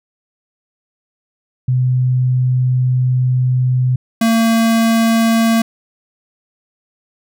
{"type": "tone pair in turn", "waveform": ["sine", "square"], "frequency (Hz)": [127, 227], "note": ["B2", "A#3"], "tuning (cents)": [49, -46], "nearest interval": "minor seventh", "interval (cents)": 1005, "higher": "second", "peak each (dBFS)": -11, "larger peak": "neither", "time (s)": [[1.68, 3.96], [4.21, 5.62]], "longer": "first", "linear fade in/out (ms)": 5, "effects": []}